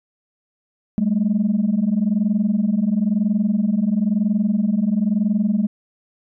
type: tone pair together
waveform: sine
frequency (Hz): 196.5 / 217.5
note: G3 / A3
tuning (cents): +4 / -20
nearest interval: major second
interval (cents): 176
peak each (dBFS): -18 / -17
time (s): 0.98-5.67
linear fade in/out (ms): 0
effects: tanh soft clip ceiling -11 dBFS